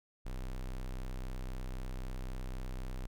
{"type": "tone", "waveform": "square", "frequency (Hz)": 31.92, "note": "C1", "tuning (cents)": -42, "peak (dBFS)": -38, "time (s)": [0.25, 3.07], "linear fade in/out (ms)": 10, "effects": []}